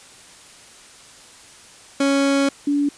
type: tone pair in turn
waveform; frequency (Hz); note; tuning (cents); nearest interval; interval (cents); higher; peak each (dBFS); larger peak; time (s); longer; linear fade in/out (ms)
30% pulse / sine; 277.2 / 287.2; C#4 / D4; 0 / -39; minor second; 61; second; -13 / -16; first; 2-2.49 / 2.67-2.89; first; 5
effects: white hiss -45 dBFS RMS until 2.97 s + resampled to 22050 Hz